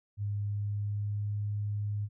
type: tone with pitch glide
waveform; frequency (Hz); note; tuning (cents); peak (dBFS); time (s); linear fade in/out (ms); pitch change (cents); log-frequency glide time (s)
sine; 102.4 to 103.53; G#2 to G#2; -24 to -5; -30; 0.17-2.09; 50; +19; 0.36-1.37
effects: none